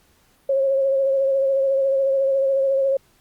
sine tone with vibrato, 542 Hz, C#5, 39 cents flat, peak -16 dBFS, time 0.49-2.97 s, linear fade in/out 5 ms, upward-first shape sine, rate 14 Hz, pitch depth 29 cents each way, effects pink hiss -59 dBFS RMS until 3.2 s + Opus 48 kbps

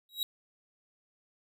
45% pulse tone with exponential growth, 3846 Hz, B7, 47 cents flat, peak -26 dBFS, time 0.09-0.23 s, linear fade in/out 1 ms, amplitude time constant 30 ms, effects none

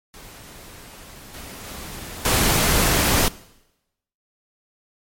pink noise with level steps, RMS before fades -42 / -37 / -35 / -18 dBFS, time 0.14-3.28 s, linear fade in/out 0 ms, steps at 1.34 / 1.64 / 2.25 s, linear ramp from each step 2 ms, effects noise-tail reverb RT60 0.9 s tail -20 dB re dry + MP3 64 kbps

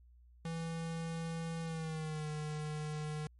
square tone with pitch glide, 164.81 to 152.01 Hz, E3 to D#3, 0 to -40 cents, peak -38 dBFS, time 0.45-3.27 s, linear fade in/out 2 ms, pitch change -140 cents, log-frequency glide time 1.62-2.27 s, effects added 60 Hz sine -58 dBFS peak until 3.39 s + MP3 48 kbps

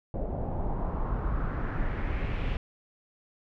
brown noise with low-pass filter sweep, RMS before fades -30 dBFS, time 0.14-2.57 s, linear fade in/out 2 ms, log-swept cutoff 600 to 2800 Hz, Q 2.5, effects none

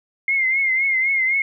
sine tone with vibrato, 2120 Hz, C7, 22 cents sharp, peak -16 dBFS, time 0.28-1.42 s, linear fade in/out 2 ms, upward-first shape triangle, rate 3.9 Hz, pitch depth 74 cents each way, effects none

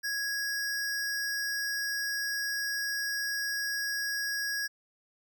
square tone pair together, 1661.2 / 5588 Hz, G#6 / F8, 0 / 0 cents, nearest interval octave + major sixth, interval 2100 cents, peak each -32 / -37 dBFS, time 0.03-4.68 s, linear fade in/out 20 ms, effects none

